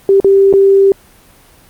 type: tone with dropouts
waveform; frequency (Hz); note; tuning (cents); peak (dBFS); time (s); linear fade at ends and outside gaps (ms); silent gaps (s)
sine; 392; G4; 0; -4; 0.09-0.92; 1; 0.201-0.245 / 0.528-0.537
effects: pink hiss -44 dBFS RMS until 1.69 s + Opus 32 kbps